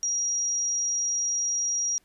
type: tone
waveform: sine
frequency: 5710 Hz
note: F8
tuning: 37 cents sharp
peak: -24 dBFS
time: 0.03-1.98 s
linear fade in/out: 0 ms
effects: pink hiss -66 dBFS RMS until 2.04 s + resampled to 32000 Hz